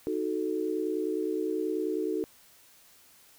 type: chord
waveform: sine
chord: D# diminished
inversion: none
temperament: equal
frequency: 311.1 / 370 / 440 Hz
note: D#4 / F#4 / A4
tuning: 0 / 0 / 0 cents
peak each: -32 dBFS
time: 0.07-2.24 s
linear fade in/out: 0 ms
effects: white hiss -58 dBFS RMS until 3.38 s